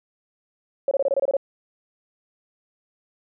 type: tone bursts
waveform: sine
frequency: 551 Hz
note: C#5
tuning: 11 cents flat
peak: -17 dBFS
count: 9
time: 0.88-1.368 s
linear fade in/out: 2 ms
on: 32 ms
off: 25 ms
effects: none